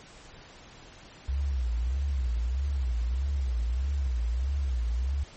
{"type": "tone with vibrato", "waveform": "sine", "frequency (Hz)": 63.5, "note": "B1", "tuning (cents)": 49, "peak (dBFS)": -25, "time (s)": [1.28, 5.24], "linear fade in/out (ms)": 10, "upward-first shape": "sine", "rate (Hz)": 1.6, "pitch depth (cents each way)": 180, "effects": ["pink hiss -50 dBFS RMS until 5.36 s", "MP3 32 kbps"]}